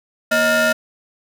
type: ring-modulated tone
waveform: 35% pulse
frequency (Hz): 392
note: G4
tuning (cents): 0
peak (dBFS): -9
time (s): 0.31-0.73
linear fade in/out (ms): 10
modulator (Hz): 1020
effects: none